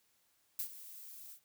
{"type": "noise with ADSR envelope", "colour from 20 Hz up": "violet", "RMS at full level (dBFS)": -36, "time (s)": [0.59, 1.4], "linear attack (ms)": 3, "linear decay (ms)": 86, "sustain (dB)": -15, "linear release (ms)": 82, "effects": ["white hiss -74 dBFS RMS until 1.44 s"]}